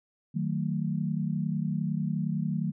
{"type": "chord", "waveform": "sine", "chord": "D# diminished", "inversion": "none", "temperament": "just", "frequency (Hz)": [155.56, 186.68, 224], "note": ["D#3", "F#3", "A3"], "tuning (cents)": [0, 16, 31], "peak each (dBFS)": [-30, -31, -33], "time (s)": [0.34, 2.72], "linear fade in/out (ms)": 20, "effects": []}